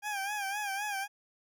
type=tone with vibrato; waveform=20% pulse; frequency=809 Hz; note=G#5; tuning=46 cents flat; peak=-28 dBFS; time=0.02-1.08 s; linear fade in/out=50 ms; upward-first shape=sine; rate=3.9 Hz; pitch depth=78 cents each way; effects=none